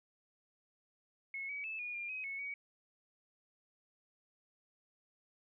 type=tone with pitch steps; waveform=sine; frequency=2184 / 2272 / 2619 / 2445 / 2399 / 2529 / 2201 / 2254 Hz; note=C#7 / C#7 / E7 / D#7 / D7 / D#7 / C#7 / C#7; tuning=-26 / +42 / -12 / -31 / +36 / +28 / -13 / +28 cents; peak=-39 dBFS; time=1.34-2.54 s; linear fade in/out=2 ms; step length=150 ms; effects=none